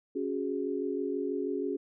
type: chord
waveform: sine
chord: C# suspended fourth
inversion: none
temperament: just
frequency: 277.2 / 369.6 / 415.8 Hz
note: C#4 / F#4 / G#4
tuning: 0 / -2 / +2 cents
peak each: -34 dBFS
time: 0.15-1.77 s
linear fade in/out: 10 ms
effects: none